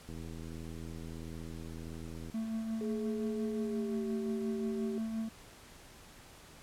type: click train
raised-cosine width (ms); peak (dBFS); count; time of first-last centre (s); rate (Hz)
3; -33; 181; 0.09-2.299; 81.5
type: tone with tremolo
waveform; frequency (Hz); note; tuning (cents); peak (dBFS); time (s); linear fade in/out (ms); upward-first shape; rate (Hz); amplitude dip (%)
triangle; 222.9; A3; +23; -30; 2.34-5.29; 5; triangle; 5.7; 45
type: tone with pitch glide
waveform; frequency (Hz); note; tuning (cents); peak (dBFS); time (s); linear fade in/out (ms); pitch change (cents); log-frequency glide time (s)
sine; 422.7 to 387.6; G#4 to G4; +31 to -20; -37; 2.81-4.98; 0; -151; 3.55-4.04
effects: pink hiss -55 dBFS RMS until 6.62 s + low-pass 12000 Hz 12 dB/octave